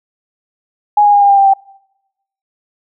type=tone with pitch steps; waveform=sine; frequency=831 / 822.4 / 813.9 / 805.5 / 797.1 / 788.9 / 780.7 Hz; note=G#5 / G#5 / G#5 / G5 / G5 / G5 / G5; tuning=+1 / -17 / -35 / +47 / +29 / +11 / -7 cents; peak=-5 dBFS; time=0.97-1.537 s; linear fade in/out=5 ms; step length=81 ms; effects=noise-tail reverb RT60 0.9 s tail -25 dB re dry